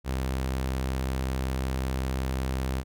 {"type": "tone", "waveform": "sawtooth", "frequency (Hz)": 65.41, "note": "C2", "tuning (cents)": 0, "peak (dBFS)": -23, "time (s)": [0.04, 2.84], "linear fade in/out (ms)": 50, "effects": []}